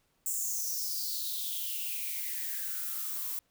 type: noise with high-pass filter sweep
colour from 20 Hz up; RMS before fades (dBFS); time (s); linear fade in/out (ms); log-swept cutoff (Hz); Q
violet; -35; 0.26-3.39; 0; 7700 to 980; 6.6
effects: pink hiss -73 dBFS RMS until 3.5 s